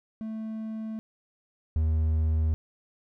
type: tone pair in turn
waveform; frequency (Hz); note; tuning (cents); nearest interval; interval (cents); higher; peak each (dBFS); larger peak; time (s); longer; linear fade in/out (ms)
triangle; 220 / 78.94; A3 / D#2; 0 / +26; octave + tritone; 1774; first; -30 / -20; second; 0.21-0.99 / 1.76-2.54; neither; 0
effects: none